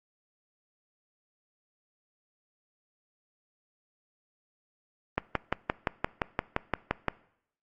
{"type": "click train", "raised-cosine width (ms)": 0.5, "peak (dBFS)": -10, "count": 12, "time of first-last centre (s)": [5.18, 7.083], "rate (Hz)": 5.78, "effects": ["noise-tail reverb RT60 0.7 s tail -21 dB re dry", "Opus 32 kbps"]}